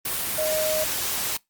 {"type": "tone in noise", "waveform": "sine", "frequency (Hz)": 621, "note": "D#5", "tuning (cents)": -3, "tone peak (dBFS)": -23, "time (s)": [0.38, 0.84], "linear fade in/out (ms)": 5, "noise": "white", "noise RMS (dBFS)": -27, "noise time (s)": [0.05, 1.37], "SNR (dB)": 1, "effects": ["noise-tail reverb RT60 0.2 s tail -25 dB re dry", "Opus 32 kbps"]}